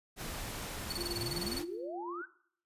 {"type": "noise", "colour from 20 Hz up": "pink", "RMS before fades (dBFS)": -41, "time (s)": [0.16, 1.65], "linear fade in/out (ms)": 50}
{"type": "tone bursts", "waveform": "40% pulse", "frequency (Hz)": 4435, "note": "C#8", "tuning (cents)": 0, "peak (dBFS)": -33, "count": 14, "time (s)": [0.9, 1.588], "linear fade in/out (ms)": 5, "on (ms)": 25, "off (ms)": 26}
{"type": "tone with tremolo", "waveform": "sine", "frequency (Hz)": 348, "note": "F4", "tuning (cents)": -6, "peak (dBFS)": -38, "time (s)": [0.97, 2.22], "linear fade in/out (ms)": 10, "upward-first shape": "triangle", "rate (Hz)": 8.2, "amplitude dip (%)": 35}
{"type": "exponential sweep", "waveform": "sine", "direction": "up", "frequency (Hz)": [91.9, 1589], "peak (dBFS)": -40, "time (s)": [1.15, 2.26], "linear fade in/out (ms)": 20}
{"effects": ["noise-tail reverb RT60 0.6 s tail -17 dB re dry", "resampled to 32000 Hz"]}